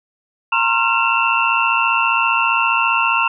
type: tone cluster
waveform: sine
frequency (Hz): 923 / 1066 / 1370 / 2638 / 2753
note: A#5 / C6 / F6 / E7 / F7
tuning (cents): -17 / +32 / -34 / +1 / -25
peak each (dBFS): -20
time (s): 0.52-3.28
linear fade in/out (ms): 5
effects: none